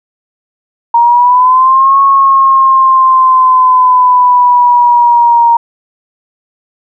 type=exponential two-way sweep; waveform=sine; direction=up then down; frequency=933 to 1100 to 933 Hz; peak=-3 dBFS; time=0.94-5.57 s; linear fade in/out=5 ms; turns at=2 s; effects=none